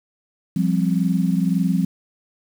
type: chord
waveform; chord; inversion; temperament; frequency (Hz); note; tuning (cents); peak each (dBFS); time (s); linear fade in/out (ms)
sine; F suspended second; none; just; 174.61 / 196.44 / 261.9; F3 / G3 / C4; 0 / +4 / +2; -19 / -21 / -24; 0.56-1.85; 5
effects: 7-bit